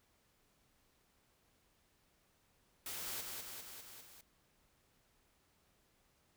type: noise with echo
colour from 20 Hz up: white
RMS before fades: -44 dBFS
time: 2.86-3.21 s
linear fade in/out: 2 ms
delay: 200 ms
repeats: 5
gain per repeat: -3 dB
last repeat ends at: 4.21 s
effects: pink hiss -74 dBFS RMS until 6.36 s